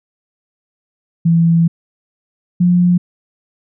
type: tone pair in turn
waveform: sine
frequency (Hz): 166.9 / 177.19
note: E3 / F3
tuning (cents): +22 / +25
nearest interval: minor second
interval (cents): 103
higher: second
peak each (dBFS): -8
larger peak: neither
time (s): 1.25-1.68 / 2.6-2.98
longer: first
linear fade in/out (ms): 10
effects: none